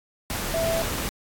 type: tone in noise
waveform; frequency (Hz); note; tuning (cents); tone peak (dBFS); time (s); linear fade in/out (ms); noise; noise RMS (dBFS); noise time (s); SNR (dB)
sine; 659.3; E5; 0; -23; 0.54-0.82; 0; pink; -29; 0.3-1.09; +3
effects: AAC 64 kbps